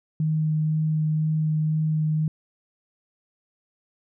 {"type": "tone with vibrato", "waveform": "sine", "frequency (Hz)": 155.56, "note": "D#3", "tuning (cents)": 0, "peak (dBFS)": -20, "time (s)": [0.2, 2.28], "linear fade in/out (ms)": 2, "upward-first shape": "sine", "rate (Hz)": 2, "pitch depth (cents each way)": 9, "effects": []}